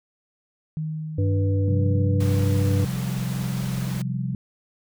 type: tone with exponential decay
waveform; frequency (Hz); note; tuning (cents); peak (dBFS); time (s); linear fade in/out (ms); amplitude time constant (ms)
sine; 156.2; D#3; +7; -24; 0.77-3.44; 0; 580
type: harmonic tone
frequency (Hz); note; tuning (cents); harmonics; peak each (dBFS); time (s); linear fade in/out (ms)
97.9; G2; -2; 1 / 3 / 5; -19 / -29 / -30; 1.18-2.85; 5
type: chord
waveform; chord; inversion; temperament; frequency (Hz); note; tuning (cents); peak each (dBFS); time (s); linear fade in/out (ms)
sine; C suspended fourth; none; equal; 130.81 / 174.61 / 196; C3 / F3 / G3; 0 / 0 / 0; -26 / -30 / -31; 1.68-4.35; 2
type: noise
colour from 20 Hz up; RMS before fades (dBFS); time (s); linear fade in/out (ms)
pink; -37; 2.2-4.02; 5
effects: none